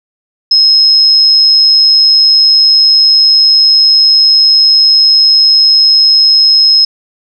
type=tone; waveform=sine; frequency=5150 Hz; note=E8; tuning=41 cents flat; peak=-3 dBFS; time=0.51-6.85 s; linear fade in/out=5 ms; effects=none